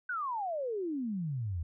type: exponential sweep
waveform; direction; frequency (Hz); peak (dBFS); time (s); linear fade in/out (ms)
sine; down; 1526 to 77.78; -32; 0.09-1.63; 5
effects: none